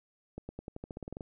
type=accelerating click train; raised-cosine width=2 ms; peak=-27 dBFS; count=13; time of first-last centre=0.38-1.208 s; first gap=110 ms; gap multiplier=0.91; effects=none